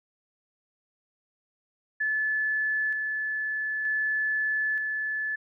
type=tone with tremolo; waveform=sine; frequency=1731 Hz; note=A6; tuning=29 cents flat; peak=-24 dBFS; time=2-5.36 s; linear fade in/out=10 ms; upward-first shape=square; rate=0.54 Hz; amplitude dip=30%; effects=none